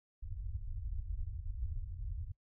pink low-pass noise, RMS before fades -40 dBFS, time 0.22-2.32 s, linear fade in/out 10 ms, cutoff 100 Hz, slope 48 dB/octave, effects noise-tail reverb RT60 0.1 s tail -22 dB re dry

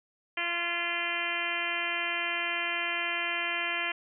harmonic tone with a mistuned harmonic, 343.8 Hz, F4, 27 cents flat, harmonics 1 / 2 / 3 / 4 / 5 / 6 / 7 / 8 / 9, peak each -44 / -40 / -40 / -40 / -36 / -35 / -35 / -37 / -38 dBFS, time 0.37-3.92 s, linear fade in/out 5 ms, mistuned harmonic 3, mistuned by +19 cents, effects none

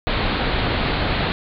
pink low-pass noise, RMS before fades -21 dBFS, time 0.07-1.32 s, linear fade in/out 0 ms, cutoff 4400 Hz, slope 96 dB/octave, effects none

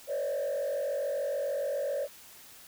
sine tone with frequency modulation, 566 Hz, C#5, 36 cents sharp, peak -27 dBFS, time 0.07-2.08 s, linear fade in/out 50 ms, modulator 47 Hz, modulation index 1.1, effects tanh soft clip ceiling -27 dBFS + white hiss -52 dBFS RMS until 2.67 s

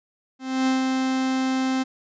45% pulse tone with ADSR envelope, 261.6 Hz, C4, in tune, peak -18 dBFS, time 0.39-1.84 s, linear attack 280 ms, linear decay 140 ms, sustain -3 dB, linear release 20 ms, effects resampled to 16000 Hz

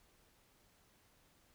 silence, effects pink hiss -70 dBFS RMS until 1.54 s

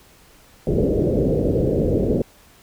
white low-pass noise, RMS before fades -19 dBFS, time 0.67-2.22 s, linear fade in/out 2 ms, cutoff 530 Hz, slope 48 dB/octave, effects pink hiss -51 dBFS RMS until 2.62 s

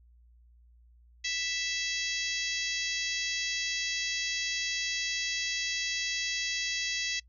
harmonic tone, 659.3 Hz, E5, in tune, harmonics 3 / 4 / 5 / 6 / 7 / 8 / 9 / 10, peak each -36 / -37 / -38 / -39 / -39 / -40 / -41 / -41 dBFS, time 1.24-7.2 s, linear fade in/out 10 ms, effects noise-tail reverb RT60 0.1 s tail -25 dB re dry + added 59 Hz sine -56 dBFS peak until 7.28 s

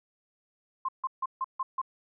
sine tone bursts, 1054 Hz, C6, 12 cents sharp, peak -27 dBFS, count 6, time 0.85-1.816 s, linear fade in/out 5 ms, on 36 ms, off 150 ms, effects none

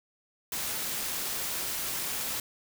white noise with amplitude modulation, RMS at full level -32 dBFS, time 0.52-2.4 s, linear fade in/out 2 ms, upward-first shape sine, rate 280 Hz, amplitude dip 25%, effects none

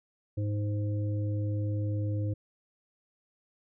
harmonic tone, 103.9 Hz, G#2, 1 cent sharp, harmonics 1 / 3 / 5, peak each -28 / -38 / -42 dBFS, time 0.37-2.34 s, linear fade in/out 10 ms, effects none

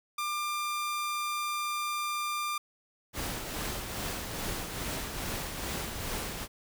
sawtooth tone, 1194 Hz, D6, 28 cents sharp, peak -27 dBFS, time 0.18-2.58 s, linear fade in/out 5 ms
pink noise with tremolo, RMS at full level -34 dBFS, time 3.13-6.48 s, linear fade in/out 50 ms, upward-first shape triangle, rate 2.4 Hz, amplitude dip 45%
effects none

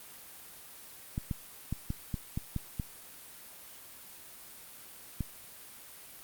clicks, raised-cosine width 5 ms, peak -20 dBFS, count 9, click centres 1.179 / 1.312 / 1.726 / 1.904 / 2.142 / 2.375 / 2.563 / 2.798 / 5.207 s, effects white hiss -50 dBFS RMS until 6.23 s + Opus 32 kbps

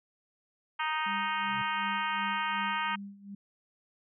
harmonic tone, 311.1 Hz, D#4, in tune, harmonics 3 / 4 / 5 / 6 / 7 / 8 / 9 / 10, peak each -33 / -35 / -37 / -39 / -40 / -41 / -42 / -43 dBFS, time 0.79-2.96 s, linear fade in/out 10 ms
sine tone with tremolo, 200 Hz, G3, 35 cents sharp, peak -38 dBFS, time 1.06-3.35 s, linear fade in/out 5 ms, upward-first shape sine, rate 2.7 Hz, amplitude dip 80%
triangle tone with exponential growth, 130 Hz, C3, 11 cents flat, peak -37 dBFS, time 1.33-1.62 s, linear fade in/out 5 ms, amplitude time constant 63 ms
effects none

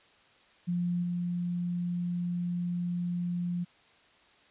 sine tone with level steps, 175.5 Hz, F3, 9 cents sharp, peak -27 / -29 dBFS, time 0.67-3.65 s, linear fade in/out 20 ms, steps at 1.02 s, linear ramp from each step 20 ms, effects white hiss -61 dBFS RMS until 4.5 s + resampled to 8000 Hz

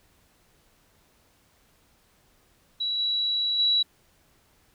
sine tone with level steps, 3913 Hz, B7, 17 cents flat, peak -25 / -23 / -19 dBFS, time 2.8-3.83 s, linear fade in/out 10 ms, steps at 2.98 / 3.58 s, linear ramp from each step 20 ms, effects pink hiss -63 dBFS RMS until 4.74 s

